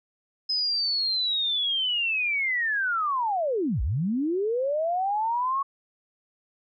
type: linear two-way sweep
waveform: sine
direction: down then up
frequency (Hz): 5100 to 49 to 1117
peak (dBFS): -23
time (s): 0.49-5.63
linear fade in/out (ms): 10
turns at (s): 3.82
effects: none